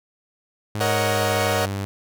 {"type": "tone with pitch glide", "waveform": "sawtooth", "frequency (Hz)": [105.7, 98.62], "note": ["G#2", "G2"], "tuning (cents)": [31, 11], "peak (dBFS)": -21, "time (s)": [0.75, 1.85], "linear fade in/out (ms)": 0, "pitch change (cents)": -120, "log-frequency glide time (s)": [0.93, 1.66]}
{"type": "chord", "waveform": "sawtooth", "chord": "D# minor seventh", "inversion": "second", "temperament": "equal with one note detuned", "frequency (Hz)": [466.2, 554.4, 626.2, 740], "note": ["A#4", "C#5", "D#5", "F#5"], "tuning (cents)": [0, 0, 11, 0], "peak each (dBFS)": -22, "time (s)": [0.8, 1.66], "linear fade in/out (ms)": 10}
{"effects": []}